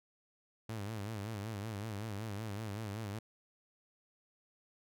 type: tone with vibrato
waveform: sawtooth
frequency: 105.8 Hz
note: G#2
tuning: 33 cents sharp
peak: -35 dBFS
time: 0.69-3.19 s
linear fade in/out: 5 ms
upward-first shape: sine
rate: 5.3 Hz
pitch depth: 120 cents each way
effects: none